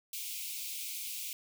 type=high-pass noise; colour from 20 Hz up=white; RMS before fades=-40 dBFS; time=0.13-1.33 s; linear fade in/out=2 ms; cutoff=2200 Hz; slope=96 dB/octave; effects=none